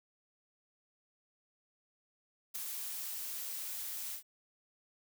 blue noise with ADSR envelope, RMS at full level -37 dBFS, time 2.54-4.23 s, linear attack 17 ms, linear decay 6 ms, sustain -4 dB, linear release 96 ms, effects none

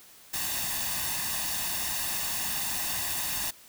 white noise with comb filter, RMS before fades -31 dBFS, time 0.33-3.51 s, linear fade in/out 10 ms, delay 1.1 ms, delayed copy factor +0.65, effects white hiss -53 dBFS RMS until 3.68 s

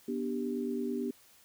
sine chord, G major, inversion first, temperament just, 245 / 294 / 392 Hz, B3 / D4 / G4, -14 / +2 / 0 cents, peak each -34 / -38 / -36 dBFS, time 0.08-1.11 s, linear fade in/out 5 ms, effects white hiss -61 dBFS RMS until 1.44 s

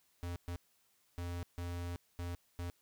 square tone bursts at uneven times, 87.2 Hz, F2, 2 cents flat, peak -39 dBFS, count 6, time 0.23-0.36 / 0.48-0.56 / 1.18-1.43 / 1.58-1.96 / 2.19-2.35 / 2.59-2.7 s, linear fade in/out 0 ms, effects white hiss -73 dBFS RMS until 2.81 s

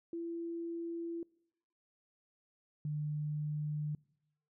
sine tone pair in turn, 336.6 / 149.94 Hz, E4 / D3, +36 / +36 cents, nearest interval octave + major second, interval 1400 cents, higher first, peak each -37 / -34 dBFS, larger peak second, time 0.13-1.23 / 2.85-3.95 s, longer neither, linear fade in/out 2 ms, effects noise-tail reverb RT60 0.8 s tail -25 dB re dry

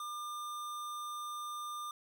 square tone, 1200 Hz, D6, 37 cents sharp, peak -40 dBFS, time 0-1.91 s, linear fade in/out 2 ms, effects none

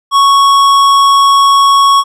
sine tone with tanh clipping, 1108.7 Hz, C#6, in tune, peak -6 dBFS, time 0.11-2.04 s, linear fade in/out 50 ms, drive 15 dB, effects none

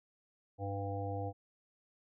harmonic tone, 99.5 Hz, G2, 26 cents sharp, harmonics 1 / 3 / 5 / 7 / 8, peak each -38 / -45 / -42 / -44 / -45 dBFS, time 0.58-1.33 s, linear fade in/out 50 ms, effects none

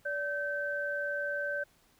sine tone pair together, 577.3 / 1546 Hz, D5 / G6, -30 / -24 cents, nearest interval octave + perfect fourth, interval 1706 cents, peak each -35 / -33 dBFS, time 0.05-1.64 s, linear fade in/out 10 ms, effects pink hiss -66 dBFS RMS until 1.99 s

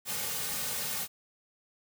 white noise with comb filter, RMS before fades -34 dBFS, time 0.05-1.08 s, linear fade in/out 50 ms, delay 3 ms, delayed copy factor -0.95, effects none

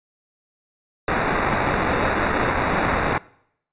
blue noise with sample-and-hold, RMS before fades -21 dBFS, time 1.08-3.18 s, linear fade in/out 2 ms, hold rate 3150 Hz, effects noise-tail reverb RT60 0.7 s tail -22 dB re dry + resampled to 8000 Hz

